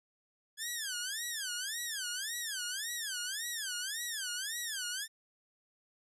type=tone with vibrato; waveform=10% pulse; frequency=1661.2 Hz; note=G#6; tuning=in tune; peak=-27 dBFS; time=0.57-5.08 s; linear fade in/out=50 ms; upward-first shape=sine; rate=1.8 Hz; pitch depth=260 cents each way; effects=resampled to 32000 Hz